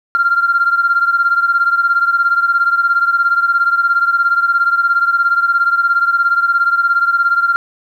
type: beating tone pair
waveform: sine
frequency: 1383 / 1400 Hz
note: F6 / F6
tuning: -17 / +4 cents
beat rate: 17 Hz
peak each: -11 / -15 dBFS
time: 0.15-7.56 s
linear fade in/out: 0 ms
effects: tanh soft clip ceiling -4 dBFS + 8-bit